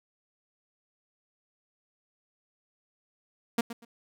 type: tone with echo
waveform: sawtooth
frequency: 233.1 Hz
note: A#3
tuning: in tune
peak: -19 dBFS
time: 3.58-3.61 s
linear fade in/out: 5 ms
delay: 120 ms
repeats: 2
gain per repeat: -13 dB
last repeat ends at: 3.85 s
effects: none